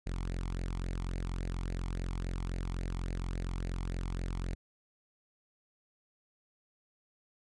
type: tone with flanger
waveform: sawtooth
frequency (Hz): 44.16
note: F1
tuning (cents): +20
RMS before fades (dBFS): -36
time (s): 0.06-4.55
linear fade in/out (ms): 10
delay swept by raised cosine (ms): 0.44 to 0.94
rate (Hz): 3.6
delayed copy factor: +0.65
effects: resampled to 22050 Hz